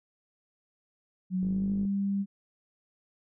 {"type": "tone with pitch glide", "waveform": "sine", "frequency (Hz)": [185, 198.28], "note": ["F#3", "G3"], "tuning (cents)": [0, 20], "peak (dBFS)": -26, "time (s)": [1.3, 2.26], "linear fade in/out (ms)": 50, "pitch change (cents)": 120, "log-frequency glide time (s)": [1.41, 1.72]}
{"type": "click train", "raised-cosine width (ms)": 3, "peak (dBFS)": -30, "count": 23, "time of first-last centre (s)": [1.43, 1.851], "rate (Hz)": 52.2}
{"effects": []}